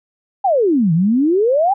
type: exponential two-way sweep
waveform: sine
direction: down then up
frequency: 830.6 to 155.56 to 826 Hz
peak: -11 dBFS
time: 0.44-1.74 s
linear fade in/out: 10 ms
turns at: 0.93 s
effects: none